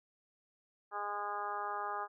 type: harmonic tone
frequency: 205.3 Hz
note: G#3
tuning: 20 cents flat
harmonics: 2 / 3 / 4 / 5 / 6 / 7 / 8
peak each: -47 / -49 / -40 / -44 / -40 / -49 / -49 dBFS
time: 0.91-2.08 s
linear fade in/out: 50 ms
effects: none